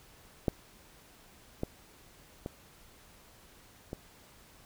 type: clicks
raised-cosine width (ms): 2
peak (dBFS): -13 / -18 / -23 / -24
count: 4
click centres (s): 0.482 / 1.634 / 2.461 / 3.931
effects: pink hiss -58 dBFS RMS until 4.65 s